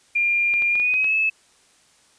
sine tone with pitch glide, 2400 to 2602 Hz, D7 to E7, +37 to -23 cents, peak -17 dBFS, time 0.15-1.3 s, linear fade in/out 10 ms, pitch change +140 cents, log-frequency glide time 0.7-1.15 s
clicks, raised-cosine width 0.3 ms, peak -20 dBFS, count 6, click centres 0.539 / 0.622 / 0.755 / 0.799 / 0.94 / 1.044 s
effects white hiss -57 dBFS RMS until 2.18 s + resampled to 22050 Hz

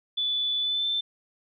sine tone with pitch glide, 3473 to 3544 Hz, A7 to A7, -23 to +12 cents, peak -24 dBFS, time 0.17-1.01 s, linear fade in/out 10 ms, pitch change +35 cents, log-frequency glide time 0.6-0.87 s, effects none

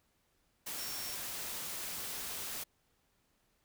sine tone in noise, 5500 Hz, F8, 27 cents flat, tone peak -45 dBFS, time 0.78-1.15 s, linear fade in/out 10 ms, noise white, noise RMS -41 dBFS, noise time 0.66-2.64 s, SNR -7 dB, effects pink hiss -75 dBFS RMS until 3.64 s

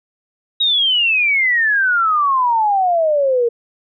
sine exponential sweep, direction down, 3831 to 460.1 Hz, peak -12 dBFS, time 0.6-3.49 s, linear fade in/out 10 ms, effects none

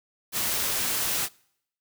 white noise, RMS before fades -27 dBFS, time 0.32-1.29 s, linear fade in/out 50 ms, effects noise-tail reverb RT60 0.7 s tail -25 dB re dry

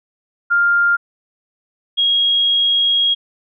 sine tone pair in turn, 1400 / 3284 Hz, F6 / G#7, +4 / -20 cents, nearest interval octave + minor third, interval 1476 cents, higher second, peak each -11 / -12 dBFS, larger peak first, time 0.5-0.97 / 1.97-3.15 s, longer second, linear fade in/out 20 ms, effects none

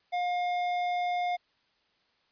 sine tone with hard clipping, 712 Hz, F5, 33 cents sharp, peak -29 dBFS, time 0.12-1.37 s, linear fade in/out 20 ms, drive 10 dB, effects white hiss -70 dBFS RMS until 2.31 s + resampled to 11025 Hz

